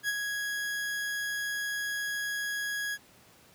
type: tone with ADSR envelope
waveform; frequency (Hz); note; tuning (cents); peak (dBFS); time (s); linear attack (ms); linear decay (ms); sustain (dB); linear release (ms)
40% pulse; 1661.2; G#6; 0; -25; 0.03-2.98; 55; 35; -5; 47
effects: pink hiss -58 dBFS RMS until 3.54 s + high-pass 100 Hz 12 dB/octave